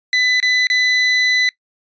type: tone with dropouts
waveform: 30% pulse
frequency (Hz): 2000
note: B6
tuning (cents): +21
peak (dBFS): -10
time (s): 0.13-1.49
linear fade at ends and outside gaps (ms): 1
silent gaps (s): 0.401-0.427 / 0.67-0.7
effects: noise-tail reverb RT60 0.1 s tail -22 dB re dry + resampled to 16000 Hz